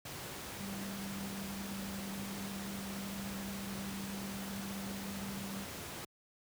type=tone in noise; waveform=sine; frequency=196.7 Hz; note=G3; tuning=6 cents sharp; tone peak=-41 dBFS; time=0.6-5.65 s; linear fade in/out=5 ms; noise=pink; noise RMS=-44 dBFS; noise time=0.05-6.05 s; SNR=0 dB; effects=high-pass 80 Hz 12 dB/octave